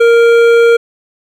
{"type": "tone with hard clipping", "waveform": "sine", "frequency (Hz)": 466.2, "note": "A#4", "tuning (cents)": 0, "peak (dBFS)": -6, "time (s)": [0, 0.77], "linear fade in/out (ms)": 10, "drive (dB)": 11, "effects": []}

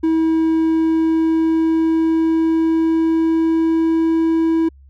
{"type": "tone with pitch glide", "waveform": "triangle", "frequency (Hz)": [322.6, 326.2], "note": ["E4", "E4"], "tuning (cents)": [-37, -18], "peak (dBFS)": -11, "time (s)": [0.03, 4.69], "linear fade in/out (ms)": 10, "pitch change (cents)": 19, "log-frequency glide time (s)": [0.56, 4.18], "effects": ["added 68 Hz sine -42 dBFS peak until 4.89 s"]}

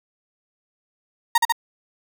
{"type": "tone with echo", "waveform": "35% pulse", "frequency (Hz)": 932.3, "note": "A#5", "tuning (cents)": 0, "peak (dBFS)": -11, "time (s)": [1.35, 1.38], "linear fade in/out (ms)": 5, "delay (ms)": 72, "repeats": 2, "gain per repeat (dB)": -2, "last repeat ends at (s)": 1.524, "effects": []}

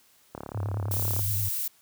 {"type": "click train", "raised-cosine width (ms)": 1, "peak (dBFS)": -22, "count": 31, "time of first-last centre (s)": [0.35, 1.193], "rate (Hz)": 35.6}
{"type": "tone with vibrato", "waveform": "sine", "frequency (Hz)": 100, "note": "G2", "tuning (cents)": 35, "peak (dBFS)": -27, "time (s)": [0.54, 1.49], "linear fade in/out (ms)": 10, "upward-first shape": "sine", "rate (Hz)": 9.5, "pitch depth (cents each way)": 100}
{"type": "noise", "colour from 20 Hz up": "violet", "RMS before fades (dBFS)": -30, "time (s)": [0.91, 1.68], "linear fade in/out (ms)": 5}
{"effects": ["white hiss -61 dBFS RMS until 1.81 s", "high-pass 60 Hz 12 dB/octave"]}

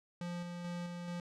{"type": "tone with tremolo", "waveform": "square", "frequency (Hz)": 174.61, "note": "F3", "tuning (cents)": 0, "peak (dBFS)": -39, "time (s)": [0.21, 1.2], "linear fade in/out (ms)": 2, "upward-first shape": "square", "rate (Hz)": 2.3, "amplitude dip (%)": 30, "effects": ["low-pass 7000 Hz 12 dB/octave"]}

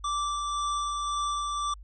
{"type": "tone with tremolo", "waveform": "square", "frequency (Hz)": 1169, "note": "D6", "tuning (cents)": -8, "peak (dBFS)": -27, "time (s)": [0.04, 1.74], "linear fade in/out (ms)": 5, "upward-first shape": "sine", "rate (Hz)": 1.9, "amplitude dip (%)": 25, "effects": ["added 50 Hz sine -43 dBFS peak until 1.83 s", "MP3 32 kbps"]}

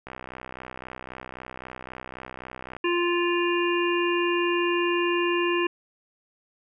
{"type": "click train", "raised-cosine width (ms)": 0.5, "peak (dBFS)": -22, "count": 173, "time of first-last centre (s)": [0.07, 2.766], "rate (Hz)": 63.8}
{"type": "harmonic tone", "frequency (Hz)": 348.1, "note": "F4", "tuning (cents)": -6, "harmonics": [1, 3, 5, 7, 8], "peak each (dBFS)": [-23, -29, -32, -33, -31], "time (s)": [2.84, 5.67], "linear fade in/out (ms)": 5}
{"effects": []}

